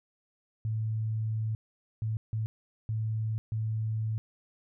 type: tone bursts at uneven times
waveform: sine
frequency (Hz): 110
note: A2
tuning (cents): 0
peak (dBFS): -28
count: 5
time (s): 0.65-1.55 / 2.02-2.17 / 2.33-2.46 / 2.89-3.38 / 3.52-4.18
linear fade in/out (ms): 0
effects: none